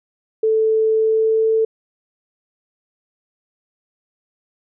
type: tone with pitch glide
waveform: sine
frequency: 440 to 443.8 Hz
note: A4 to A4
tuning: 0 to +15 cents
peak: -13 dBFS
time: 0.43-1.65 s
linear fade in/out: 5 ms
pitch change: +15 cents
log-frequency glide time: 0.94-1.52 s
effects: none